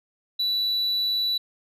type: tone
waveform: sine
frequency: 3951 Hz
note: B7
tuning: in tune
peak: -19 dBFS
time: 0.39-1.38 s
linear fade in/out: 10 ms
effects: tanh soft clip ceiling -21 dBFS